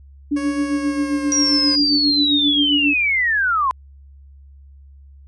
sine tone with tremolo, 289.8 Hz, D4, 23 cents flat, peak -15 dBFS, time 0.31-2.94 s, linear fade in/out 10 ms, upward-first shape sine, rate 7.5 Hz, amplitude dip 65%
15% pulse tone with pitch glide, 554.4 to 530 Hz, C#5 to C5, 0 to +22 cents, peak -22 dBFS, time 0.36-1.76 s, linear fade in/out 10 ms, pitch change -78 cents, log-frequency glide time 0.63-1.46 s
sine linear sweep, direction down, 5770 to 1001 Hz, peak -15 dBFS, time 1.32-3.71 s, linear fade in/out 0 ms
effects added 69 Hz sine -41 dBFS peak until 5.27 s + resampled to 24000 Hz

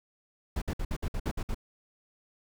brown noise bursts, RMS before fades -31 dBFS, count 9, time 0.56-1.546 s, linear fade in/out 5 ms, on 58 ms, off 58 ms, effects none

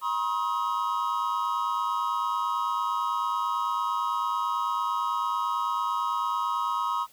triangle tone cluster, 963 / 1072 / 1265 Hz, B5 / C6 / D#6, -44 / +42 / +28 cents, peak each -28 dBFS, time 0.01-7.07 s, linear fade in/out 50 ms, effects white hiss -57 dBFS RMS until 7.12 s

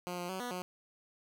10% pulse tone with pitch steps, 178.1 / 176.3 / 188 / 244.9 / 181.2 Hz, F3 / F3 / F#3 / B3 / F#3, +34 / +17 / +28 / -14 / -36 cents, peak -29 dBFS, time 0.07-0.62 s, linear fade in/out 0 ms, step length 110 ms, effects none

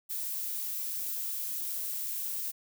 violet noise, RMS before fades -35 dBFS, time 0.09-2.52 s, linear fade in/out 20 ms, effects none

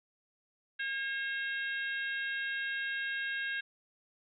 harmonic tone, 540 Hz, C#5, 45 cents flat, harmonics 3 / 4 / 5 / 6 / 7, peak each -34 / -45 / -42 / -47 / -46 dBFS, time 0.79-3.61 s, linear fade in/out 10 ms, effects none

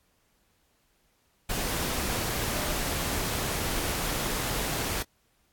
sine tone in noise, 604 Hz, D5, 48 cents sharp, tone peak -40 dBFS, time 2.53-2.73 s, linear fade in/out 10 ms, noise pink, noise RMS -30 dBFS, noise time 1.49-5.03 s, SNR -13 dB, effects pink hiss -69 dBFS RMS until 5.52 s + AAC 64 kbps

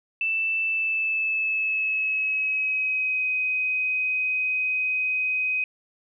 sine tone with pitch glide, 2651 to 2515 Hz, E7 to D#7, +9 to +18 cents, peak -22 dBFS, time 0.21-5.64 s, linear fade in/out 2 ms, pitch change -91 cents, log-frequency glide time 0.61-3.29 s, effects none

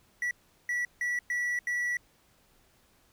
triangle tone bursts at uneven times, 1947 Hz, B6, 25 cents flat, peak -26 dBFS, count 5, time 0.22-0.31 / 0.69-0.85 / 1.01-1.19 / 1.3-1.59 / 1.67-1.97 s, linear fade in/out 2 ms, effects pink hiss -65 dBFS RMS until 3.12 s

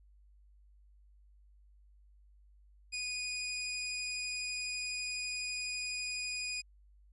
20% pulse tone, 2472 Hz, D#7, 12 cents flat, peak -31 dBFS, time 2.92-6.62 s, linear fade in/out 20 ms, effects added 50 Hz sine -59 dBFS peak until 7.12 s + resampled to 24000 Hz

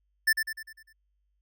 square tone with echo, 1768 Hz, A6, 8 cents sharp, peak -20 dBFS, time 0.27-0.33 s, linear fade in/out 10 ms, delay 100 ms, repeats 6, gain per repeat -6 dB, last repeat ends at 0.93 s, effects added 50 Hz sine -70 dBFS peak until 1.41 s

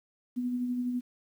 sine tone with tremolo, 246.9 Hz, B3, in tune, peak -27 dBFS, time 0.36-1.01 s, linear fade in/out 20 ms, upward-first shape sine, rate 12 Hz, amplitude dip 35%, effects 10-bit

